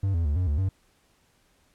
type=tone with pitch steps; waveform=triangle; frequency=97.6 / 83.7 / 73 / 90.9 / 73 / 95.3 Hz; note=G2 / E2 / D2 / F#2 / D2 / G2; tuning=-7 / +27 / -10 / -30 / -10 / -48 cents; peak=-20 dBFS; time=0.03-0.69 s; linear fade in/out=5 ms; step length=110 ms; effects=pink hiss -65 dBFS RMS until 1.74 s + low-pass 12000 Hz 12 dB/octave